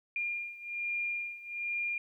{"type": "beating tone pair", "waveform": "sine", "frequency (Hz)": [2406, 2407.2], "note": ["D7", "D7"], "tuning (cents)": [41, 42], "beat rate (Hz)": 1.2, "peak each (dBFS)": [-35, -38], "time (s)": [0.16, 1.98], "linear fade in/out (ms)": 2, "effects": ["12-bit"]}